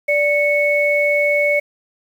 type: tone pair together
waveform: sine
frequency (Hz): 585 / 2210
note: D5 / C#7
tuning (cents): -7 / -6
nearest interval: octave + major seventh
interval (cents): 2301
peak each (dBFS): -16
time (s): 0.08-1.6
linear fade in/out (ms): 10
effects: 7-bit